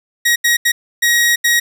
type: tone bursts at uneven times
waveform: sawtooth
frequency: 1894 Hz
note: A#6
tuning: 27 cents sharp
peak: -7 dBFS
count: 5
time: 0.25-0.36 / 0.44-0.57 / 0.65-0.72 / 1.02-1.36 / 1.44-1.6 s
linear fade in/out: 10 ms
effects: none